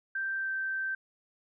sine tone with pitch glide, 1568 to 1557.2 Hz, G6 to G6, 0 to -12 cents, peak -30 dBFS, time 0.15-0.95 s, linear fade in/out 5 ms, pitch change -12 cents, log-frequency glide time 0.38-0.5 s, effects none

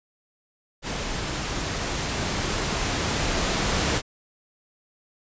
pink noise with level ramp, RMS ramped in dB -30 to -23 dBFS, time 0.82-4.02 s, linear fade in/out 50 ms, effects resampled to 16000 Hz

